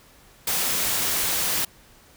white noise, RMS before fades -24 dBFS, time 0.47-1.65 s, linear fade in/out 5 ms, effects pink hiss -53 dBFS RMS until 2.16 s

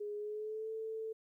sine tone with pitch glide, 415.3 to 442.5 Hz, G#4 to A4, 0 to +10 cents, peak -38 dBFS, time 0-1.13 s, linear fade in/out 10 ms, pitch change +110 cents, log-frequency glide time 0.16-0.7 s, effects 13-bit

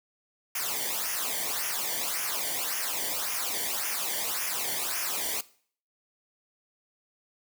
white noise with flanger, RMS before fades -31 dBFS, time 0.55-5.41 s, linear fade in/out 5 ms, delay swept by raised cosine 0.24 to 0.78 ms, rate 1.8 Hz, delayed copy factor -0.8, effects noise-tail reverb RT60 0.5 s tail -19 dB re dry

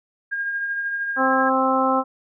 sine tone with tremolo, 1618 Hz, G#6, 46 cents flat, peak -21 dBFS, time 0.31-1.5 s, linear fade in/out 20 ms, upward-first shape triangle, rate 13 Hz, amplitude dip 40%
harmonic tone, 262.9 Hz, C4, 8 cents sharp, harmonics 1 / 2 / 3 / 4 / 5, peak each -23 / -23 / -23 / -23 / -23 dBFS, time 1.16-2.04 s, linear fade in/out 50 ms
effects none

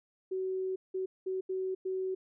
sine tone bursts at uneven times, 376.2 Hz, F#4, 29 cents sharp, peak -31 dBFS, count 5, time 0.31-0.76 / 0.94-1.06 / 1.26-1.41 / 1.49-1.75 / 1.85-2.15 s, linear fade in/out 10 ms, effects none

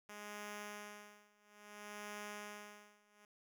5% pulse tone with tremolo, 207.7 Hz, G#3, in tune, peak -34 dBFS, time 0.09-3.25 s, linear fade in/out 2 ms, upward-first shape sine, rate 0.59 Hz, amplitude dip 95%, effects none

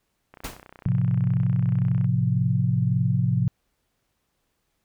click train, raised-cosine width 0.5 ms, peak -29 dBFS, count 54, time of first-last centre 0.34-2.044 s, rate 31.1 Hz
pink noise with exponential decay, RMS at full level -29 dBFS, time 0.44-0.67 s, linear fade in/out 5 ms, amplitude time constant 50 ms
sine chord, F major, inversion first, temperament just, 109.13 / 130.96 / 174.61 Hz, A2 / C3 / F3, -14 / +2 / 0 cents, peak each -24 / -22 / -25 dBFS, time 0.86-3.48 s, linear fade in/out 0 ms
effects pink hiss -74 dBFS RMS until 4.84 s

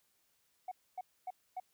sine tone bursts, 740 Hz, F#5, in tune, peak -36 dBFS, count 4, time 0.68-1.6 s, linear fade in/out 5 ms, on 35 ms, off 260 ms, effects tanh soft clip ceiling -35 dBFS + white hiss -75 dBFS RMS until 1.73 s

